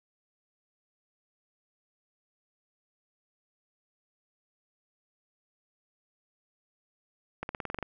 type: accelerating click train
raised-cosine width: 0.5 ms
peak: -19 dBFS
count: 9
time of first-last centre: 7.43-7.827 s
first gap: 61 ms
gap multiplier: 0.94
effects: none